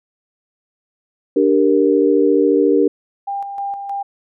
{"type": "chord", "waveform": "sine", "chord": "G minor", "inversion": "second", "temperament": "equal", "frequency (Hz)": [293.7, 392, 466.2], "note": ["D4", "G4", "Bb4"], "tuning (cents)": [0, 0, 0], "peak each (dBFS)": -15, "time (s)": [1.36, 2.88], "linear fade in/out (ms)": 5}
{"type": "tone with tremolo", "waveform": "sine", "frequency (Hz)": 798, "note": "G5", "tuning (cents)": 31, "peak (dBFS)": -20, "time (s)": [3.27, 4.03], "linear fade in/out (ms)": 10, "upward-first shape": "square", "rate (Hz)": 3.2, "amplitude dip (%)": 45}
{"effects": []}